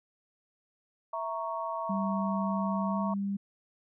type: chord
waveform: sine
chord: A# diminished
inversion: second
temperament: equal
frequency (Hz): 659.3 / 932.3 / 1108.7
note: E5 / A#5 / C#6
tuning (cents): 0 / 0 / 0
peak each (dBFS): -36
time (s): 1.13-3.14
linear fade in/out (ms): 5
type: tone with pitch glide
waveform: sine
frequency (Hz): 196 to 198.74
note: G3 to G3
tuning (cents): 0 to +24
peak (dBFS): -29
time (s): 1.89-3.37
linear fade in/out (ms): 10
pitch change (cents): +24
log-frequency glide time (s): 2.9-2.98
effects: none